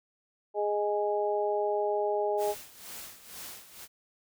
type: harmonic tone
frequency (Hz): 207.2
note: G#3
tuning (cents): -4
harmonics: 2 / 3 / 4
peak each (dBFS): -29 / -31 / -32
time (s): 0.54-2.55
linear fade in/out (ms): 50
type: noise with tremolo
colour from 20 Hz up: white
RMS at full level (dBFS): -42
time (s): 2.37-3.88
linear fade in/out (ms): 50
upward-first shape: sine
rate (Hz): 2.1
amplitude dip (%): 75
effects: none